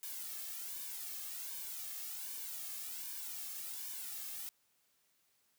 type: noise with flanger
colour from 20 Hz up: blue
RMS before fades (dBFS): -44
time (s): 0.03-4.49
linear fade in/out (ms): 0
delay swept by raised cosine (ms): 1.5 to 2.09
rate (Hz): 1.3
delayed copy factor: -0.75
effects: white hiss -75 dBFS RMS until 5.58 s + high-pass 60 Hz 12 dB/octave